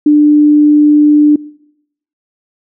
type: tone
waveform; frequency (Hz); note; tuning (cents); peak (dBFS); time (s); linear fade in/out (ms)
sine; 297.4; D4; +22; -3; 0.06-1.36; 5
effects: noise-tail reverb RT60 0.8 s tail -23 dB re dry